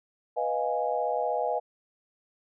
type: chord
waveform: sine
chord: F half-diminished seventh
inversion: second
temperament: equal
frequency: 493.9 / 622.3 / 698.5 / 830.6 Hz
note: Cb5 / Eb5 / F5 / Ab5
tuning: 0 / 0 / 0 / 0 cents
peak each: -31 dBFS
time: 0.36-1.6 s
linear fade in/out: 20 ms
effects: none